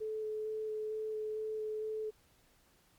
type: tone with vibrato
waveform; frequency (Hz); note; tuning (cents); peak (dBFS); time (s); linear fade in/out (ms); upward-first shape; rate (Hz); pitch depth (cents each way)
sine; 432.4; A4; -30; -35; 0-2.11; 20; square; 2.2; 8
effects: pink hiss -68 dBFS RMS until 2.98 s + MP3 96 kbps